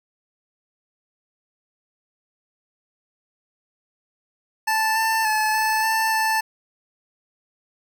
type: tone with pitch steps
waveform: 25% pulse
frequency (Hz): 879 / 890 / 863 / 873 / 887 / 881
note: A5 / A5 / A5 / A5 / A5 / A5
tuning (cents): -2 / +20 / -34 / -14 / +14 / +2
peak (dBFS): -15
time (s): 4.67-6.41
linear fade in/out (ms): 10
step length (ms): 290
effects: none